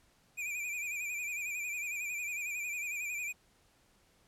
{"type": "tone with vibrato", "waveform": "square", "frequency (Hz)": 2408, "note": "D7", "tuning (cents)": 43, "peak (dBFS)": -36, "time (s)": [0.37, 3.33], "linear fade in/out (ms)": 20, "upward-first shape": "sine", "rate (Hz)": 11, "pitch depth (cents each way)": 67, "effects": ["pink hiss -68 dBFS RMS until 4.27 s", "low-pass 12000 Hz 12 dB/octave"]}